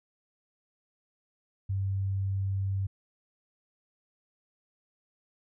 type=tone; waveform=sine; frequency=97.2 Hz; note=G2; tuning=14 cents flat; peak=-27 dBFS; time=1.69-2.87 s; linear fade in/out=10 ms; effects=none